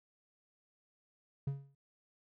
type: tone with exponential decay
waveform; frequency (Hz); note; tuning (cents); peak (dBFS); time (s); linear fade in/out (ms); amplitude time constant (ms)
triangle; 138.59; C#3; 0; -28; 1.47-1.75; 5; 59
effects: none